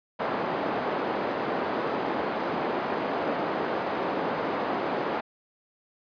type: band-pass noise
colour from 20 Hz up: white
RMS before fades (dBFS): -29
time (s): 0.19-5.21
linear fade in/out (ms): 10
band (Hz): 250 to 810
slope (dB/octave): 12
effects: resampled to 11025 Hz